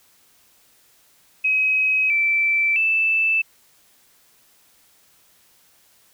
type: tone with pitch steps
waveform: sine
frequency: 2541 / 2330 / 2639 Hz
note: D#7 / D7 / E7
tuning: +36 / -14 / +1 cents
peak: -16 dBFS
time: 1.44-3.42 s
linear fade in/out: 10 ms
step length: 660 ms
effects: white hiss -57 dBFS RMS until 6.13 s